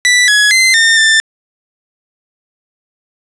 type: tone with pitch steps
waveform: sawtooth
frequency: 1971 / 1682 / 2067 / 1816 / 1781 Hz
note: B6 / G#6 / C7 / A#6 / A6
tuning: -4 / +22 / -22 / -46 / +21 cents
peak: -3 dBFS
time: 0.05-1.2 s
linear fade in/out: 0 ms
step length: 230 ms
effects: resampled to 22050 Hz + 7-bit